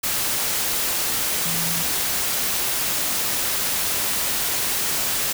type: tone in noise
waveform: sine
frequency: 167.9 Hz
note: E3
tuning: 32 cents sharp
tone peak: -30 dBFS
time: 1.45-1.83 s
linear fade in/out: 10 ms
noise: white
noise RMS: -23 dBFS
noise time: 0.03-5.33 s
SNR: -10 dB
effects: none